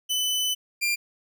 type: tone pair in turn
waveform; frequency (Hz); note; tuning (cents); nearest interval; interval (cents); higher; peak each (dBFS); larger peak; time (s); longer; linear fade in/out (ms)
sawtooth; 3007 / 2387; F#7 / D7; +27 / +28; major third; 399; first; -20 / -19; second; 0.09-0.55 / 0.81-0.96; first; 20
effects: none